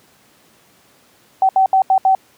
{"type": "tone bursts at uneven times", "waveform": "sine", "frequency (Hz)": 765, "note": "G5", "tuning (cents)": -42, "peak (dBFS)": -9, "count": 5, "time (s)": [[1.42, 1.49], [1.56, 1.66], [1.73, 1.82], [1.9, 1.98], [2.05, 2.15]], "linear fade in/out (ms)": 2, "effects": ["pink hiss -52 dBFS RMS until 2.37 s", "high-pass 150 Hz 12 dB/octave"]}